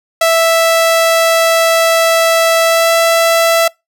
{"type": "tone with pitch glide", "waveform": "sawtooth", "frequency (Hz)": [659.3, 664.3], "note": ["E5", "E5"], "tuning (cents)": [0, 13], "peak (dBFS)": -4, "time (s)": [0.21, 3.68], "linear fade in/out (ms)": 5, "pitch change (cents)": 13, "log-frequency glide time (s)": [2.65, 2.93], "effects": ["noise-tail reverb RT60 0.2 s tail -25 dB re dry"]}